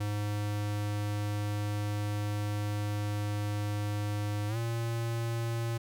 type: tone with pitch glide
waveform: square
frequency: 103.83 to 115.87 Hz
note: G#2 to A#2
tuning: 0 to -10 cents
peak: -31 dBFS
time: 0-5.78 s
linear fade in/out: 10 ms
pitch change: +190 cents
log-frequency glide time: 4.48-4.57 s
effects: none